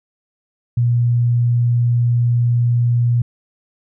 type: tone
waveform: sine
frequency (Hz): 119.9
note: A#2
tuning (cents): +49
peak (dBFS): -12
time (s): 0.77-3.22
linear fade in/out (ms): 5
effects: none